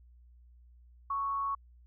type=tone with frequency modulation; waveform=sine; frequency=1108.7 Hz; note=C#6; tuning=in tune; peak=-30 dBFS; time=1.1-1.55 s; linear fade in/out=5 ms; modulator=205 Hz; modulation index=0.23; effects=added 60 Hz sine -55 dBFS peak until 1.86 s